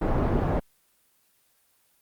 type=low-pass noise; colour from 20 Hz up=pink; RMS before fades=-24 dBFS; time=0.01-0.6 s; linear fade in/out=10 ms; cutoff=840 Hz; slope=12 dB/octave; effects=white hiss -66 dBFS RMS until 2.01 s + Opus 24 kbps